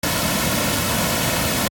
pink noise with comb filter, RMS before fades -20 dBFS, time 0.03-1.68 s, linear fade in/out 5 ms, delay 2.5 ms, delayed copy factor -0.55, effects high-pass 80 Hz 12 dB/octave + AAC 64 kbps

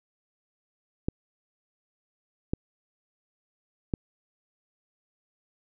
clicks, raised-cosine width 3 ms, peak -13 dBFS, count 3, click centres 1.085 / 2.535 / 3.938 s, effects none

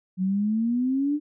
sine exponential sweep, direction up, 182.3 to 301.7 Hz, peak -21 dBFS, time 0.17-1.2 s, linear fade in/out 50 ms, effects none

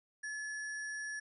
sine tone with sample-and-hold, 1717 Hz, A6, 43 cents flat, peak -38 dBFS, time 0.23-1.2 s, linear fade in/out 10 ms, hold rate 7350 Hz, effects resampled to 24000 Hz

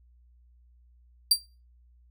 sawtooth tone with exponential decay, 4708 Hz, D8, 3 cents sharp, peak -11 dBFS, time 1.31-1.41 s, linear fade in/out 5 ms, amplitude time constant 21 ms, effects noise-tail reverb RT60 0.3 s tail -20 dB re dry + added 60 Hz sine -56 dBFS peak until 2.1 s

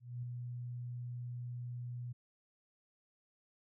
sine tone with ADSR envelope, 122 Hz, B2, 21 cents flat, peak -37 dBFS, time 0-2.13 s, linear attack 230 ms, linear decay 3 ms, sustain -3 dB, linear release 13 ms, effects none

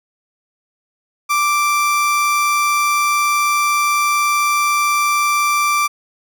30% pulse tone, 1174.7 Hz, D6, in tune, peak -11 dBFS, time 1.29-5.88 s, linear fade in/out 20 ms, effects none

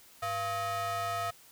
square ring-modulated tone, 293.7 Hz, D4, in tune, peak -29 dBFS, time 0.22-1.31 s, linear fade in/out 10 ms, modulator 983 Hz, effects white hiss -57 dBFS RMS until 1.51 s

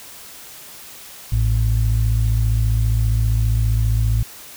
sine tone pair together, 55 / 110 Hz, A1 / A2, 0 / 0 cents, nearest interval octave, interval 1200 cents, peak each -16 dBFS, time 1.32-4.23 s, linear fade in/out 5 ms, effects tanh soft clip ceiling -9 dBFS + white hiss -39 dBFS RMS until 4.56 s

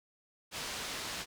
white low-pass noise, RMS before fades -40 dBFS, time 0.51-1.26 s, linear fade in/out 50 ms, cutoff 5400 Hz, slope 12 dB/octave, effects none

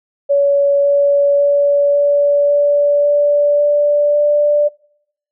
sine tone with pitch steps, 565 / 568.3 / 571.6 / 574.9 / 578.2 / 581.6 / 584.9 / 588.3 Hz, C#5 / C#5 / D5 / D5 / D5 / D5 / D5 / D5, +33 / +43 / -47 / -37 / -27 / -17 / -7 / +3 cents, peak -9 dBFS, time 0.29-4.69 s, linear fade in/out 20 ms, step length 550 ms, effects noise-tail reverb RT60 0.7 s tail -24 dB re dry

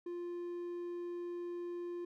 triangle tone, 349.2 Hz, F4, in tune, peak -37 dBFS, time 0.06-2.05 s, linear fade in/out 5 ms, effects none

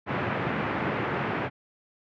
pink band-pass noise, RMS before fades -29 dBFS, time 0.06-1.5 s, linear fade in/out 50 ms, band 110 to 2300 Hz, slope 24 dB/octave, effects none

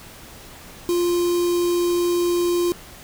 square tone with notch filter, 349.2 Hz, F4, in tune, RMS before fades -20 dBFS, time 0.89-2.72 s, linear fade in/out 0 ms, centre 1700 Hz, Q 0.55, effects pink hiss -42 dBFS RMS until 3.03 s

